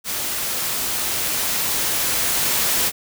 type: noise with level ramp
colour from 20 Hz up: white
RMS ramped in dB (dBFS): -25 to -19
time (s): 0.04-2.92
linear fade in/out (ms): 50
effects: none